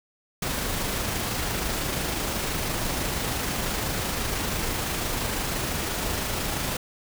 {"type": "noise with amplitude modulation", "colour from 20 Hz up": "pink", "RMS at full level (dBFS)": -27, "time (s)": [0.42, 6.77], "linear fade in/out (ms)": 5, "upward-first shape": "sine", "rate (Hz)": 25.9, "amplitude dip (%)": 25, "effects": []}